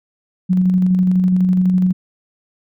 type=tone with tremolo; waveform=sine; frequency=183.6 Hz; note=F#3; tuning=13 cents flat; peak=-10 dBFS; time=0.49-1.93 s; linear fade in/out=20 ms; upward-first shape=square; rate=12 Hz; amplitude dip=25%; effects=none